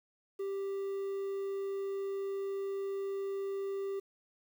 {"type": "tone", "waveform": "triangle", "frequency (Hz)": 392.9, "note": "G4", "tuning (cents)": 4, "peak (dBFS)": -32, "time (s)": [0.39, 4], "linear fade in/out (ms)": 10, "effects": ["10-bit"]}